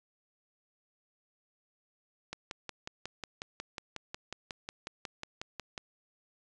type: click train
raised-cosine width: 0.2 ms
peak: -21 dBFS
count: 20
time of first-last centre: 2.33-5.778 s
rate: 5.51 Hz
effects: resampled to 22050 Hz

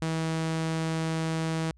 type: tone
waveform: sawtooth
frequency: 161.4 Hz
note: E3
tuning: 36 cents flat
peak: -23 dBFS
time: 0.02-1.71 s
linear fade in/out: 2 ms
effects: added 60 Hz sine -54 dBFS peak until 1.77 s + resampled to 22050 Hz

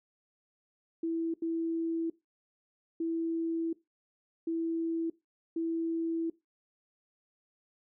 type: tone bursts at uneven times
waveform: sine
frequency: 329.6 Hz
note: E4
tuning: in tune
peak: -29 dBFS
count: 5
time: 1.03-1.34 / 1.42-2.1 / 3-3.73 / 4.47-5.1 / 5.56-6.3 s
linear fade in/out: 5 ms
effects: noise-tail reverb RT60 0.2 s tail -19 dB re dry

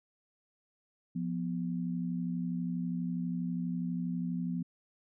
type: tone pair together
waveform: sine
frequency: 174.61 / 246.9 Hz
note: F3 / B3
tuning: 0 / 0 cents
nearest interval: tritone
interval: 600 cents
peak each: -33 / -36 dBFS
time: 1.15-4.63 s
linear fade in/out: 10 ms
effects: none

